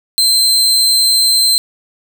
sawtooth tone, 4113 Hz, C8, 30 cents flat, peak -6 dBFS, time 0.18-1.58 s, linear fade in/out 0 ms, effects none

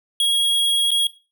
square tone with dropouts, 3303 Hz, G#7, 10 cents flat, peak -16 dBFS, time 0.2-1.07 s, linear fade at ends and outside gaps 2 ms, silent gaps 0.907-0.915 s, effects noise-tail reverb RT60 0.3 s tail -18 dB re dry

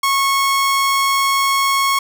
sawtooth tone, 1097 Hz, C#6, 18 cents flat, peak -10 dBFS, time 0.03-1.99 s, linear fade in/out 5 ms, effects none

